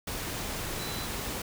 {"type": "tone in noise", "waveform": "sine", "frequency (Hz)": 4000, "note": "B7", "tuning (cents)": 21, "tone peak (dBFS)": -41, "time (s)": [0.79, 1.06], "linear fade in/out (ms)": 5, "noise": "pink", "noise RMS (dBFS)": -35, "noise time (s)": [0.07, 1.42], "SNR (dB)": -9, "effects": []}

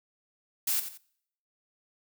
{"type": "noise with echo", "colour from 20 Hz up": "blue", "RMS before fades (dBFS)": -28, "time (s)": [0.67, 0.8], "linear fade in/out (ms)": 5, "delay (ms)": 88, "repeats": 2, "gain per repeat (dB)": -10, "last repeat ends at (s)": 0.976, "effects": ["noise-tail reverb RT60 0.7 s tail -24 dB re dry"]}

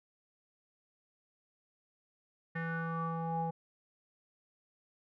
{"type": "tone with low-pass filter sweep", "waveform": "square", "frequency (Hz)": 165, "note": "E3", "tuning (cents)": 2, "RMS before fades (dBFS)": -36, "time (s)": [2.55, 3.51], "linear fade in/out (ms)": 10, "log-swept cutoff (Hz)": [1800, 740], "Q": 7.5, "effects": []}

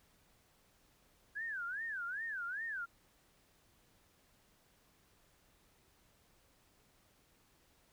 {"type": "tone with vibrato", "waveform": "sine", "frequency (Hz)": 1600, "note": "G6", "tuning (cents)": 35, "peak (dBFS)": -38, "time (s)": [1.35, 2.86], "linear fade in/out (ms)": 20, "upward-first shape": "sine", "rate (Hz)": 2.5, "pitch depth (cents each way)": 250, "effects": ["pink hiss -70 dBFS RMS until 7.92 s"]}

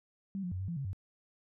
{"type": "tone with pitch steps", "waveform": "sine", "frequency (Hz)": [195, 178, 91.9, 95.6, 170, 137.4, 95.5], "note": ["G3", "F3", "F#2", "G2", "F3", "C#3", "G2"], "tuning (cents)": [-9, 33, -11, -43, -46, -15, -45], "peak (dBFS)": -34, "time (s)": [0.35, 0.931], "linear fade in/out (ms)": 0, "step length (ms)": 83, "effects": []}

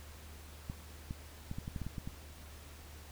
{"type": "clicks", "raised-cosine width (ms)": 5, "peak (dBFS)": -27, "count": 10, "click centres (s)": [0.699, 1.109, 1.514, 1.585, 1.679, 1.762, 1.817, 1.866, 1.982, 2.075], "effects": ["added 75 Hz sine -51 dBFS peak until 3.11 s", "pink hiss -55 dBFS RMS until 3.11 s"]}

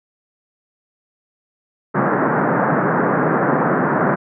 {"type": "band-pass noise", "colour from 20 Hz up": "pink", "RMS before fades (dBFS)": -17, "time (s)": [1.94, 4.16], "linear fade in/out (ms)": 20, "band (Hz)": [140, 1700], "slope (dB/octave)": 48, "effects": []}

